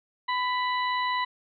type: harmonic tone with a mistuned harmonic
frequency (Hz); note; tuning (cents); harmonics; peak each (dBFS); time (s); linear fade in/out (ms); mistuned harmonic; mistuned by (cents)
988; B5; 0; 1 / 2 / 3 / 4; -26 / -31 / -39 / -36; 0.28-1.25; 10; 1; +22
effects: none